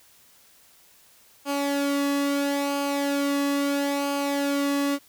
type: tone with flanger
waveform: sawtooth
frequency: 282.3 Hz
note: C#4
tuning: 32 cents sharp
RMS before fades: -25 dBFS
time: 1.45-4.99 s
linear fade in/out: 50 ms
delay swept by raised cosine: 0.53 to 1.35 ms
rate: 0.75 Hz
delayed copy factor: -0.55
effects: white hiss -56 dBFS RMS until 5.08 s